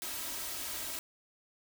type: noise with comb filter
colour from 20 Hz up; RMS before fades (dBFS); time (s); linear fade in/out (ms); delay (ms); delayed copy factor
white; -39; 0.02-0.99; 0; 3.1; +0.65
effects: none